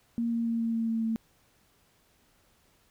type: tone with pitch steps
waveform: sine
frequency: 233.1 / 231.6 / 230.2 / 228.7 / 227.3 / 225.8 / 224.4 Hz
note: A#3 / A#3 / A#3 / A#3 / A#3 / A3 / A3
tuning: 0 / -11 / -22 / -33 / -43 / +45 / +34 cents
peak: -26 dBFS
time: 0.18-1.16 s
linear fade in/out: 0 ms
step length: 140 ms
effects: pink hiss -66 dBFS RMS until 2.9 s